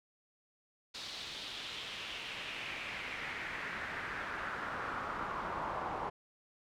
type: noise with band-pass filter sweep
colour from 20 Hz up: brown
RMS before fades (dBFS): -41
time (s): 0.94-6.1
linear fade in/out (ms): 10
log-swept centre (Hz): 4200 to 940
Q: 2.7
effects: none